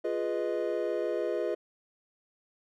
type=chord; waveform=triangle; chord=F half-diminished seventh; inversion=none; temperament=equal; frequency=349.2 / 415.3 / 493.9 / 622.3 Hz; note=F4 / Ab4 / Cb5 / Eb5; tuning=0 / 0 / 0 / 0 cents; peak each=-32 dBFS; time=0.04-1.55 s; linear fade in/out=10 ms; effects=none